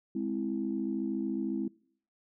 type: chord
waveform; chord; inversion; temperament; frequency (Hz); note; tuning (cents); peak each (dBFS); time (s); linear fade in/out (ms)
sine; Ab augmented; none; equal; 207.7 / 261.6 / 329.6; Ab3 / C4 / E4; 0 / 0 / 0; -34; 0.15-1.68; 5
effects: noise-tail reverb RT60 0.6 s tail -24 dB re dry + tanh soft clip ceiling -20 dBFS